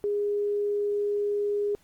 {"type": "tone", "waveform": "sine", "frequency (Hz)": 410.8, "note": "G#4", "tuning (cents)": -19, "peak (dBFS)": -24, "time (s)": [0.04, 1.75], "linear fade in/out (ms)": 0, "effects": ["pink hiss -63 dBFS RMS until 1.83 s", "Opus 24 kbps"]}